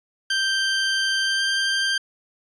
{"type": "tone with pitch glide", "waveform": "20% pulse", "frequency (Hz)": [1568, 1578], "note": ["G6", "G6"], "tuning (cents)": [0, 11], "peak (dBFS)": -15, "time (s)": [0.3, 1.98], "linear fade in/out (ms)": 5, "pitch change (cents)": 11, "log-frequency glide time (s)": [1.23, 1.41], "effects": ["resampled to 22050 Hz"]}